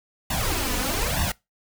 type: noise with flanger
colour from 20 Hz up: pink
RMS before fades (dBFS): -25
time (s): 0.3-1.32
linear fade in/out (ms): 5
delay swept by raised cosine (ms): 1.1 to 4.1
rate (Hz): 1.1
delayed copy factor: +0.9
effects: noise-tail reverb RT60 0.2 s tail -22 dB re dry